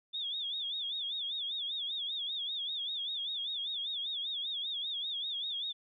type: tone with vibrato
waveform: sine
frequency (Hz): 3501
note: A7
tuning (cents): -9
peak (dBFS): -34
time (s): 0.13-5.73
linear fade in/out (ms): 20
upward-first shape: sine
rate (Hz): 5.1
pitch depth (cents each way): 130
effects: none